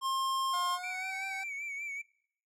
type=tone; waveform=square; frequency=1065 Hz; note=C6; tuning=30 cents sharp; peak=-30 dBFS; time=0.01-0.79 s; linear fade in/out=50 ms
type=tone with pitch glide; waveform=25% pulse; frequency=710 to 774.3 Hz; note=F5 to G5; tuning=+28 to -22 cents; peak=-36 dBFS; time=0.53-1.44 s; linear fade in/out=10 ms; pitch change=+150 cents; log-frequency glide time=0.7-1.19 s
type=tone with vibrato; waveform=triangle; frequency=2284 Hz; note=D7; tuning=49 cents flat; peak=-35 dBFS; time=0.83-2.02 s; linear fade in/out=10 ms; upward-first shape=sine; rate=5.2 Hz; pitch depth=58 cents each way
effects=noise-tail reverb RT60 0.7 s tail -25 dB re dry + low-pass 11000 Hz 12 dB/octave